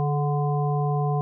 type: harmonic tone with a mistuned harmonic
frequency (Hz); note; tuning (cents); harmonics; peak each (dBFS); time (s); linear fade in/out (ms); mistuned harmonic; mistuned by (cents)
146.83; D3; 0; 1 / 3 / 5 / 7; -22 / -30 / -29 / -34; 0-1.21; 0; 3; -38
effects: none